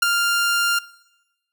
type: tone with ADSR envelope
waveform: sawtooth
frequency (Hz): 1396.9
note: F6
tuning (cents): 0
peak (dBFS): -7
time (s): 0.02-0.79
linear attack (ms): 8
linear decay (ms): 8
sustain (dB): -7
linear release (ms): 6
effects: noise-tail reverb RT60 1.0 s tail -20 dB re dry